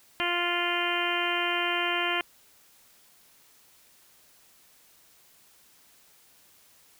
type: harmonic tone with a mistuned harmonic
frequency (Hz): 349.2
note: F4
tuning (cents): 0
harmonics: 1 / 2 / 3 / 4 / 5 / 6 / 7 / 8 / 9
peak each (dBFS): -34 / -34 / -34 / -34 / -34 / -34 / -34 / -34 / -34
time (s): 0.2-2.21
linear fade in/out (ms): 0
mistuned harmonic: 9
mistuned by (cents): -26
effects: white hiss -59 dBFS RMS until 6.99 s